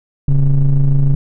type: ring-modulated tone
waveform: triangle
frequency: 63 Hz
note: B1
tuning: 35 cents sharp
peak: -3 dBFS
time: 0.28-1.15 s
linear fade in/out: 5 ms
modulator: 76.3 Hz
effects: none